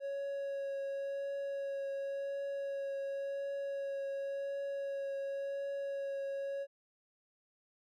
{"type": "tone with vibrato", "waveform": "triangle", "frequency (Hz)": 554, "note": "C#5", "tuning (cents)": -1, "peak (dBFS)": -34, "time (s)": [0, 6.67], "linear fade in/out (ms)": 50, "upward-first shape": "triangle", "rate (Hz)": 0.92, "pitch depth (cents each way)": 13, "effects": []}